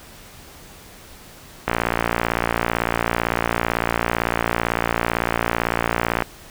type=click train; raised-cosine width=0.5 ms; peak=-3 dBFS; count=264; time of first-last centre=1.68-6.222 s; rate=57.9 Hz; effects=pink hiss -43 dBFS RMS until 6.5 s